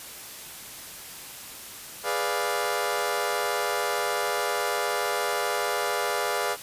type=chord; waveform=20% pulse; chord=G# diminished seventh; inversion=none; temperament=equal; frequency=415.3 / 493.9 / 587.3 / 698.5 Hz; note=G#4 / B4 / D5 / F5; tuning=0 / 0 / 0 / 0 cents; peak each=-26 dBFS; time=2.03-6.57 s; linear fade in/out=50 ms; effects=white hiss -41 dBFS RMS until 6.62 s + resampled to 32000 Hz